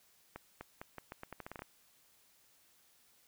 accelerating click train, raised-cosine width 0.5 ms, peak -29 dBFS, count 13, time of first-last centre 0.36-1.621 s, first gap 250 ms, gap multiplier 0.82, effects white hiss -68 dBFS RMS until 3.27 s

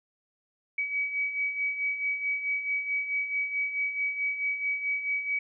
sine beating tone pair, 2270 / 2274.6 Hz, C#7 / C#7, +41 / +44 cents, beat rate 4.6 Hz, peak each -35 / -28 dBFS, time 0.78-5.39 s, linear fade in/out 5 ms, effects none

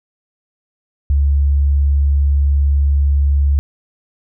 sine tone, 70.6 Hz, C#2, 32 cents sharp, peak -10 dBFS, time 1.1-3.59 s, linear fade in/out 0 ms, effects none

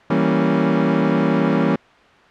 30% pulse chord, E diminished seventh, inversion none, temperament equal, 164.81 / 196 / 233.1 / 277.2 Hz, E3 / G3 / Bb3 / Db4, 0 / 0 / 0 / 0 cents, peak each -18 dBFS, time 0.1-1.76 s, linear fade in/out 5 ms, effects white hiss -48 dBFS RMS until 2.3 s + low-pass 2000 Hz 12 dB/octave

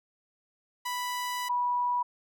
sawtooth / sine tone pair in turn, 987.8 / 977.6 Hz, B5 / B5, 0 / -18 cents, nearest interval unison, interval 18 cents, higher first, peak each -27 / -25 dBFS, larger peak second, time 0.85-1.49 / 1.49-2.03 s, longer first, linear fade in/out 10 ms, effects none

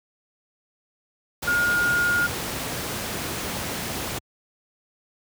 sine tone in noise, 1426 Hz, F6, 36 cents sharp, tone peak -19 dBFS, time 1.47-2.27 s, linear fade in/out 10 ms, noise pink, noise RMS -29 dBFS, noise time 1.42-4.19 s, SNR +7 dB, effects high-pass 80 Hz 12 dB/octave

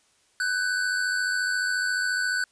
square tone pair together, 1495.7 / 1590 Hz, F#6 / G6, +18 / +24 cents, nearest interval minor second, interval 106 cents, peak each -25 / -33 dBFS, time 0.4-2.44 s, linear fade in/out 2 ms, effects white hiss -64 dBFS RMS until 2.51 s + resampled to 22050 Hz

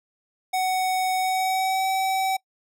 square tone with pitch glide, 746 to 764.3 Hz, F#5 to G5, +14 to -44 cents, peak -22 dBFS, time 0.53-2.37 s, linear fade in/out 10 ms, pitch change +42 cents, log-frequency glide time 1.16-1.88 s, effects noise-tail reverb RT60 0.1 s tail -24 dB re dry

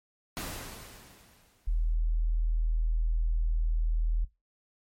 pink noise with exponential decay, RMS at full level -35 dBFS, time 0.37-1.94 s, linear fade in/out 0 ms, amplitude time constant 340 ms
sine tone, 40.27 Hz, E1, 40 cents flat, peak -24 dBFS, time 1.67-4.25 s, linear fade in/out 10 ms
effects noise-tail reverb RT60 0.2 s tail -17 dB re dry + MP3 64 kbps

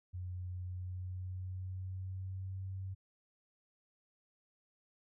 sine tone with pitch glide, 90.6 to 95.16 Hz, F#2 to F#2, -36 to +49 cents, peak -39 dBFS, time 0.13-2.95 s, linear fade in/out 20 ms, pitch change +85 cents, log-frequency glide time 0.59-2.63 s, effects none

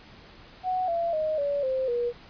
sine tone with pitch steps, 740 / 678.6 / 622.3 / 570.6 / 523.3 / 479.8 Hz, F#5 / F5 / D#5 / C#5 / C5 / A#4, 0 / -50 / 0 / +50 / 0 / +50 cents, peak -24 dBFS, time 0.63-2.13 s, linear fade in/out 50 ms, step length 250 ms, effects pink hiss -50 dBFS RMS until 2.29 s + resampled to 11025 Hz

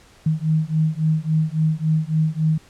sine beating tone pair, 155.56 / 159.16 Hz, D#3 / D#3, 0 / +40 cents, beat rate 3.6 Hz, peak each -20 dBFS, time 0.26-2.58 s, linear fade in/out 5 ms, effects pink hiss -51 dBFS RMS until 2.69 s + low-pass 9000 Hz 12 dB/octave

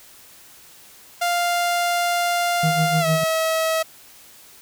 sawtooth tone with pitch glide, 698.5 to 644.2 Hz, F5 to E5, 0 to -40 cents, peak -15 dBFS, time 1.21-3.83 s, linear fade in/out 10 ms, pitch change -140 cents, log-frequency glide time 3-3.06 s
triangle tone with tremolo, 159 Hz, D#3, 38 cents sharp, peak -15 dBFS, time 2.63-3.24 s, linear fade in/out 5 ms, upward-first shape sine, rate 6.6 Hz, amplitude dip 80%
effects white hiss -47 dBFS RMS until 4.61 s

